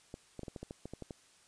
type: clicks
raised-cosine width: 2 ms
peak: -29 dBFS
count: 11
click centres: 0.141 / 0.393 / 0.433 / 0.482 / 0.562 / 0.63 / 0.709 / 0.856 / 0.936 / 1.023 / 1.108 s
effects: white hiss -64 dBFS RMS until 1.47 s + resampled to 22050 Hz